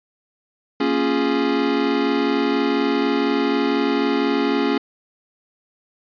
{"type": "chord", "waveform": "square", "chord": "Bb minor seventh", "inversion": "none", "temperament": "equal", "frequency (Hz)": [233.1, 277.2, 349.2, 415.3], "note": ["Bb3", "Db4", "F4", "Ab4"], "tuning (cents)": [0, 0, 0, 0], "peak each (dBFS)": [-26, -21, -26, -24], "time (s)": [0.8, 4.78], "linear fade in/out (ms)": 5, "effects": ["resampled to 11025 Hz"]}